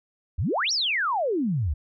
sine exponential two-way sweep, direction up then down, 65.41 to 5900 to 65.41 Hz, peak -22 dBFS, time 0.38-1.74 s, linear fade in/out 10 ms, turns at 0.72 s, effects none

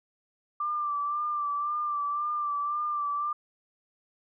sine tone with vibrato, 1180 Hz, D6, 8 cents sharp, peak -27 dBFS, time 0.6-3.33 s, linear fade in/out 5 ms, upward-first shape sine, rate 1.9 Hz, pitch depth 36 cents each way, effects none

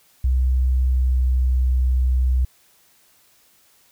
sine tone with pitch glide, 63.9 to 63.46 Hz, C2 to B1, -40 to +48 cents, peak -15 dBFS, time 0.24-2.45 s, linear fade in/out 5 ms, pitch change -12 cents, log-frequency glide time 0.9-1.15 s, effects white hiss -57 dBFS RMS until 3.91 s

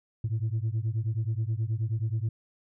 sine beating tone pair, 107 / 116.4 Hz, A2 / A#2, -48 / -2 cents, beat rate 9.4 Hz, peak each -27 / -28 dBFS, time 0.24-2.29 s, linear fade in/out 5 ms, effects tanh soft clip ceiling -23 dBFS

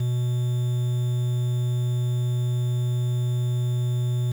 triangle tone with quantisation, 122.9 Hz, B2, 8 cents flat, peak -19 dBFS, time 0-4.32 s, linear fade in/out 5 ms, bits 7, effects none

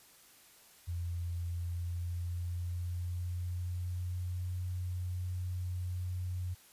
sine tone with pitch glide, 86 to 90.12 Hz, F2 to F#2, -26 to -45 cents, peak -34 dBFS, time 0.87-6.55 s, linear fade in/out 20 ms, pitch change +81 cents, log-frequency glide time 1.48-4.64 s, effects white hiss -60 dBFS RMS until 6.72 s + resampled to 32000 Hz

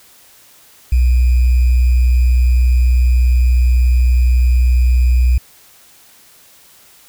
sine tone with sample-and-hold, 61.74 Hz, B1, in tune, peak -8 dBFS, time 0.92-5.38 s, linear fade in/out 5 ms, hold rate 2450 Hz, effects white hiss -46 dBFS RMS until 7.08 s

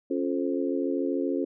harmonic tone with a mistuned harmonic, 87.31 Hz, F2, in tune, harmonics 3 / 4 / 5 / 6, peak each -28 / -30 / -32 / -34 dBFS, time 0.1-1.45 s, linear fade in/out 10 ms, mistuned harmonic 3, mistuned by +87 cents, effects none

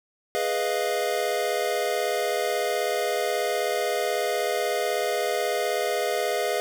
square chord, F half-diminished seventh, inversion first, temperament equal, 415.3 / 493.9 / 622.3 / 698.5 Hz, Ab4 / Cb5 / Eb5 / F5, 0 / 0 / 0 / 0 cents, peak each -30 dBFS, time 0.35-6.6 s, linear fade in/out 0 ms, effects none

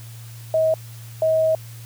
sine tone pair in turn, 637 / 637 Hz, D#5 / D#5, +41 / +41 cents, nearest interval unison, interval 0 cents, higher neither, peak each -15 dBFS, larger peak neither, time 0.54-0.74 / 1.22-1.55 s, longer second, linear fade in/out 2 ms, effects added 115 Hz sine -36 dBFS peak until 1.85 s + white hiss -46 dBFS RMS until 1.85 s

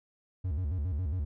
triangle tone with vibrato, 81.7 Hz, E2, 15 cents flat, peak -27 dBFS, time 0.44-1.25 s, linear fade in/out 10 ms, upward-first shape square, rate 7.3 Hz, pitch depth 210 cents each way, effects none

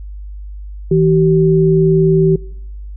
sine tone pair together, 160.9 / 382.7 Hz, E3 / G4, -42 / -42 cents, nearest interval octave + minor third, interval 1500 cents, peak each -11 dBFS, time 0.91-2.36 s, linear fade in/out 5 ms, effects noise-tail reverb RT60 0.9 s tail -23 dB re dry + added 50 Hz sine -26 dBFS peak until 2.96 s

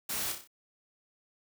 white noise with echo, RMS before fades -35 dBFS, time 0.09-0.32 s, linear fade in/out 5 ms, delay 31 ms, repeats 5, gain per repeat -5 dB, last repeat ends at 0.475 s, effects none

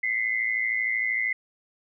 sine tone pair together, 2026 / 2139 Hz, B6 / C7, +44 / +38 cents, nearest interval minor second, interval 94 cents, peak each -25 / -28 dBFS, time 0.03-1.33 s, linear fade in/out 5 ms, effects none

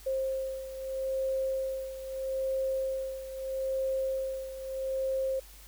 sine beating tone pair, 530 / 530.78 Hz, C5 / C5, +22 / +25 cents, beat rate 0.78 Hz, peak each -31 / -36 dBFS, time 0.06-5.4 s, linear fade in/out 10 ms, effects added 49 Hz sine -51 dBFS peak until 5.67 s + white hiss -54 dBFS RMS until 5.67 s

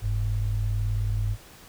sine tone pair together, 45.47 / 103.83 Hz, F#1 / G#2, -29 / 0 cents, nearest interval octave + major second, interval 1429 cents, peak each -27 / -25 dBFS, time 0.01-1.37 s, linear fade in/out 50 ms, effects pink hiss -49 dBFS RMS until 1.68 s

